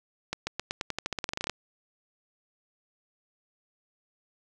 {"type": "accelerating click train", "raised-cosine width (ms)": 0.2, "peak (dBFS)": -13, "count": 18, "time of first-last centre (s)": [0.33, 1.497], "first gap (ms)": 140, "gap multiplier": 0.9, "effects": []}